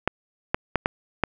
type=clicks; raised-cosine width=0.5 ms; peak=-5 dBFS; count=5; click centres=0.076 / 0.545 / 0.757 / 0.859 / 1.237 s; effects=none